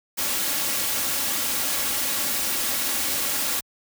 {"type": "noise with comb filter", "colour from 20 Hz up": "white", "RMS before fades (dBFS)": -25, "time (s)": [0.17, 3.61], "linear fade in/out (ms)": 20, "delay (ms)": 3.6, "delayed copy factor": 0.5, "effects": ["high-pass 60 Hz 12 dB/octave"]}